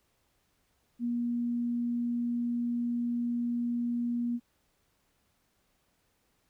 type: tone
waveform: sine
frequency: 238.8 Hz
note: A#3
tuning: 42 cents sharp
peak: -28 dBFS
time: 0.99-4.4 s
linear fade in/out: 50 ms
effects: pink hiss -73 dBFS RMS until 6.49 s